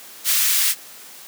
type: high-pass noise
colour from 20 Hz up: white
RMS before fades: -18 dBFS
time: 0.24-0.75 s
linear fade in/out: 50 ms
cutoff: 1900 Hz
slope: 12 dB/octave
effects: white hiss -41 dBFS RMS until 1.27 s + high-pass 200 Hz 12 dB/octave